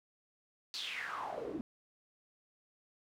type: noise with band-pass filter sweep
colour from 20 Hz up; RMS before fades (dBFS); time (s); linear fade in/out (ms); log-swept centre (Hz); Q
pink; -41; 0.74-1.61; 0; 4600 to 270; 5.7
effects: none